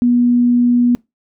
sine tone, 242.6 Hz, B3, 31 cents flat, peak -9 dBFS, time 0.02-0.95 s, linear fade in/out 0 ms, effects noise-tail reverb RT60 0.2 s tail -24 dB re dry

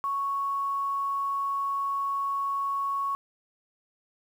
sine tone with quantisation, 1108.7 Hz, C#6, in tune, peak -26 dBFS, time 0.04-3.15 s, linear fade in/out 0 ms, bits 9, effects none

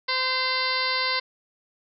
harmonic tone with a mistuned harmonic, 516 Hz, C5, 24 cents flat, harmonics 1 / 2 / 3 / 4 / 5 / 6 / 7 / 8 / 9 / 10, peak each -35 / -29 / -33 / -28 / -37 / -39 / -35 / -31 / -29 / -39 dBFS, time 0.08-1.2 s, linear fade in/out 10 ms, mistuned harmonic 5, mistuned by +82 cents, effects none

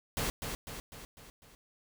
pink noise with echo, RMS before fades -33 dBFS, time 0.17-0.3 s, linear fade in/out 0 ms, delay 250 ms, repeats 5, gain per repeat -5 dB, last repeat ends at 1.55 s, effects none

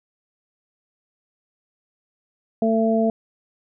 harmonic tone, 223.7 Hz, A3, 29 cents sharp, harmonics 1 / 2 / 3, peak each -19 / -23 / -21 dBFS, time 2.62-3.1 s, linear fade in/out 2 ms, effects none

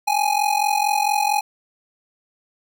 square ring-modulated tone, 830.6 Hz, G#5, in tune, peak -15 dBFS, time 0.07-1.41 s, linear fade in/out 10 ms, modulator 22.2 Hz, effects none

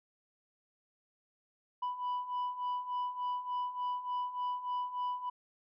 sine beating tone pair, 987.8 / 991.2 Hz, B5 / B5, 0 / +6 cents, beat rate 3.4 Hz, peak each -37 / -33 dBFS, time 1.82-5.3 s, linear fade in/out 10 ms, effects tanh soft clip ceiling -31 dBFS

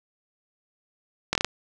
slowing click train, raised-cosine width 0.2 ms, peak -5 dBFS, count 5, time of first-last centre 1.33-1.446 s, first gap 22 ms, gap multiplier 1.19, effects none

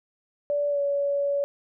sine tone with pitch glide, 579 to 566.1 Hz, D5 to C#5, -25 to +36 cents, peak -22 dBFS, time 0.5-1.44 s, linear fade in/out 0 ms, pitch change -39 cents, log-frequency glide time 0.69-0.8 s, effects none

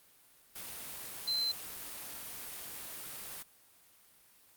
sine tone in noise, 4084 Hz, C8, 43 cents flat, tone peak -29 dBFS, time 1.27-1.52 s, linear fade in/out 10 ms, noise white, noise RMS -44 dBFS, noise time 0.55-3.43 s, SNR +12 dB, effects white hiss -63 dBFS RMS until 4.56 s + Opus 32 kbps

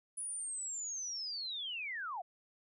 sine linear sweep, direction down, 9956 to 659.3 Hz, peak -38 dBFS, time 0.17-2.22 s, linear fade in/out 10 ms, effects none

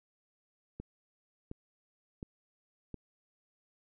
click train, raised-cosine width 3 ms, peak -28 dBFS, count 4, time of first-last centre 0.8-2.943 s, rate 1.4 Hz, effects none

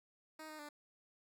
10% pulse tone with pitch steps, 312.8 / 308.4 / 294.7 Hz, D#4 / D#4 / D4, +9 / -15 / +6 cents, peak -40 dBFS, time 0.39-0.69 s, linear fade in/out 5 ms, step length 100 ms, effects none

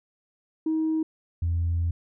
sine tone pair in turn, 317 / 84.74 Hz, D#4 / E2, +32 / +48 cents, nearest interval octave + major seventh, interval 2284 cents, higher first, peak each -21 dBFS, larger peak neither, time 0.66-1.03 / 1.42-1.91 s, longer second, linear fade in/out 5 ms, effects tanh soft clip ceiling -19 dBFS

